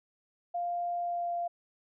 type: tone with pitch glide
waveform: sine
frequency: 698.5 to 693.3 Hz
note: F5 to F5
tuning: 0 to -13 cents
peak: -30 dBFS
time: 0.54-1.48 s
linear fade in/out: 10 ms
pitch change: -13 cents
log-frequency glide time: 0.99-1.34 s
effects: none